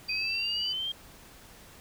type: tone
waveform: sine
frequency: 4699 Hz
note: D8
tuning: in tune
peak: -32 dBFS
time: 0.08-0.73 s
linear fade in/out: 10 ms
type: exponential sweep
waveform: sine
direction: up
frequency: 2489 to 3221 Hz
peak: -30 dBFS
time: 0.09-0.92 s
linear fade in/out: 5 ms
effects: pink hiss -52 dBFS RMS until 1.8 s